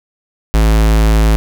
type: tone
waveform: square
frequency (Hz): 54.2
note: A1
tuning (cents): -25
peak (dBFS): -8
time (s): 0.54-1.36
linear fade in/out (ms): 0
effects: none